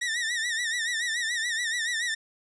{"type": "tone with vibrato", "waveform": "sawtooth", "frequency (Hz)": 1864.7, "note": "A#6", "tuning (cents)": 0, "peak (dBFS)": -23, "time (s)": [0.01, 2.15], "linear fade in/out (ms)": 10, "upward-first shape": "sine", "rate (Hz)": 7, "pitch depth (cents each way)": 94, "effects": ["resampled to 22050 Hz"]}